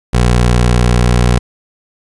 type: tone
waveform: 20% pulse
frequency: 60.3 Hz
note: B1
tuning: 41 cents flat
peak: -3 dBFS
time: 0.13-1.39 s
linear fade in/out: 10 ms
effects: resampled to 24000 Hz + 7-bit